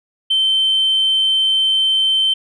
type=tone; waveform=sine; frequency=3098 Hz; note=G7; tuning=21 cents flat; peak=-11 dBFS; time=0.3-2.34 s; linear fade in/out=10 ms; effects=tanh soft clip ceiling -9 dBFS